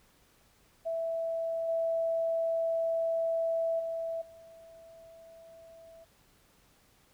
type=tone with level steps; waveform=sine; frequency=659.3 Hz; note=E5; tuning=in tune; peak=-30 / -27 / -32 / -50 dBFS; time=0.85-6.05 s; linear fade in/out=20 ms; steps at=1.68 / 3.79 / 4.21 s; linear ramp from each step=10 ms; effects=pink hiss -65 dBFS RMS until 7.13 s